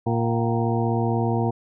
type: harmonic tone with a mistuned harmonic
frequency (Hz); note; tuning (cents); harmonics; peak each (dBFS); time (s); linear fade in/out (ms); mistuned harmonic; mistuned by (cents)
116.3; A#2; -4; 1 / 2 / 3 / 4 / 6 / 7 / 8; -23 / -26 / -28 / -29 / -31 / -31 / -32; 0.06-1.51; 10; 7; -89
effects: none